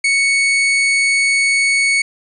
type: tone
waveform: 40% pulse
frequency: 2219 Hz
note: C#7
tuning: 1 cent sharp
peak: -11 dBFS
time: 0.04-2.02 s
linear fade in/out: 5 ms
effects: resampled to 24000 Hz